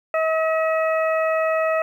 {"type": "harmonic tone", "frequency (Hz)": 640, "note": "D#5", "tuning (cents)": 49, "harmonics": [1, 2, 3, 4], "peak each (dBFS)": [-19, -25, -29, -31], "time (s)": [0.14, 1.82], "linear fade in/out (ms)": 2, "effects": ["9-bit"]}